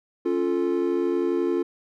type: chord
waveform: triangle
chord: Db augmented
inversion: none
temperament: equal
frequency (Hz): 277.2 / 349.2 / 440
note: Db4 / F4 / A4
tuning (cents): 0 / 0 / 0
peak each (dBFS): -26 / -21 / -26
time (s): 0.25-1.63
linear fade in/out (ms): 10
effects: none